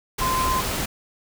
sine tone in noise, 1036 Hz, C6, 17 cents flat, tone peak -21 dBFS, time 0.21-0.61 s, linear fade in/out 10 ms, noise pink, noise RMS -26 dBFS, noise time 0.18-0.86 s, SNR +2 dB, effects none

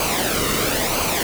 pink noise with flanger, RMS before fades -21 dBFS, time 0-1.23 s, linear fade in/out 2 ms, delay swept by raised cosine 0.55 to 1.23 ms, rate 1 Hz, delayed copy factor -0.6, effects none

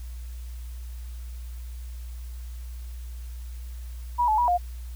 sine tone with pitch steps, 967 / 862 / 967 / 709 Hz, B5 / A5 / B5 / F5, -37 / -36 / -37 / +26 cents, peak -19 dBFS, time 4.18-4.58 s, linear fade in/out 20 ms, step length 100 ms, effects added 60 Hz sine -34 dBFS peak until 4.95 s + white hiss -54 dBFS RMS until 4.95 s

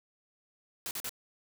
white noise bursts, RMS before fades -37 dBFS, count 3, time 0.86-1.093 s, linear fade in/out 0 ms, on 49 ms, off 43 ms, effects none

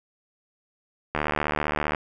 click train, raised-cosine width 0.5 ms, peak -9 dBFS, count 61, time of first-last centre 1.15-1.948 s, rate 75.2 Hz, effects none

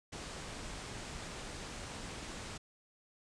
pink low-pass noise, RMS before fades -45 dBFS, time 0.12-2.58 s, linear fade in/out 10 ms, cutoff 9100 Hz, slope 48 dB/octave, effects none

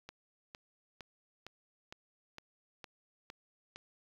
click train, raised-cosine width 0.2 ms, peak -28 dBFS, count 9, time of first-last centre 0.09-3.76 s, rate 2.18 Hz, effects low-pass 5000 Hz 12 dB/octave + 9-bit

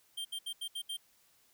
square tone bursts at uneven times, 3170 Hz, G7, 19 cents sharp, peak -37 dBFS, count 6, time 0.17-0.25 / 0.32-0.39 / 0.46-0.53 / 0.61-0.68 / 0.75-0.82 / 0.89-0.97 s, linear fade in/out 10 ms, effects white hiss -68 dBFS RMS until 1.53 s

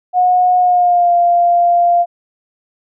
sine tone with pitch glide, 726 to 696 Hz, F#5 to F5, -33 to -6 cents, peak -8 dBFS, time 0.13-2.06 s, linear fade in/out 50 ms, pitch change -73 cents, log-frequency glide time 0.58-1.13 s, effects none

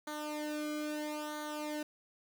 sawtooth tone with flanger, 301.1 Hz, D4, 43 cents sharp, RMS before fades -39 dBFS, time 0.07-1.83 s, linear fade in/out 5 ms, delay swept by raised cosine 0.38 to 1.11 ms, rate 0.76 Hz, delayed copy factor -0.85, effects 10-bit

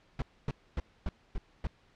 brown noise bursts, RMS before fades -32 dBFS, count 6, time 0.19-1.67 s, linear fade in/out 2 ms, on 30 ms, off 260 ms, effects pink hiss -65 dBFS RMS until 1.95 s + low-pass 4000 Hz 12 dB/octave

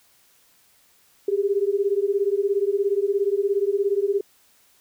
sine beating tone pair, 392 / 409 Hz, G4 / G#4, 0 / -26 cents, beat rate 17 Hz, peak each -22 dBFS, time 1.28-4.21 s, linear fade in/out 5 ms, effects white hiss -59 dBFS RMS until 4.8 s

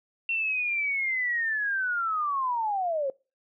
sine linear sweep, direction down, 2728 to 522 Hz, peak -25 dBFS, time 0.29-3.1 s, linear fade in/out 2 ms, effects noise-tail reverb RT60 0.3 s tail -24 dB re dry

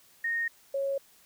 sine tone pair in turn, 1852 / 550.6 Hz, A#6 / C#5, -12 / -12 cents, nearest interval octave + major sixth, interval 2100 cents, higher first, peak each -27 dBFS, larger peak neither, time 0.24-0.48 / 0.74-0.98 s, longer neither, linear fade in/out 5 ms, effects white hiss -60 dBFS RMS until 1.25 s

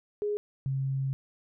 sine tone pair in turn, 415.3 / 134.88 Hz, G#4 / C#3, 0 / -47 cents, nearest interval octave + perfect fifth, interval 1947 cents, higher first, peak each -27 dBFS, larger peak neither, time 0.22-0.37 / 0.66-1.13 s, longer second, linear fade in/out 0 ms, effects none

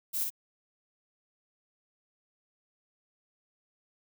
violet noise with echo, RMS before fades -32 dBFS, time 0.13-0.25 s, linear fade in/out 20 ms, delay 54 ms, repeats 1, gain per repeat -2 dB, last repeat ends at 0.304 s, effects none

